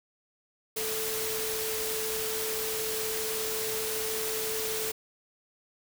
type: tone in noise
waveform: sine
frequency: 439.2 Hz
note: A4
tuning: 3 cents flat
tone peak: -34 dBFS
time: 0.76-4.92 s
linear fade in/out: 10 ms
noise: white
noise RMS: -33 dBFS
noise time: 0.76-4.92 s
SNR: -4 dB
effects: none